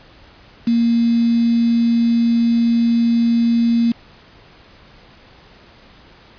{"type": "tone with quantisation", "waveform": "sine", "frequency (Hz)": 233.1, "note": "A#3", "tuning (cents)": 0, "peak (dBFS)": -12, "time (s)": [0.67, 3.92], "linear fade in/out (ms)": 5, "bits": 5, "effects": ["pink hiss -46 dBFS RMS until 6.38 s", "resampled to 11025 Hz"]}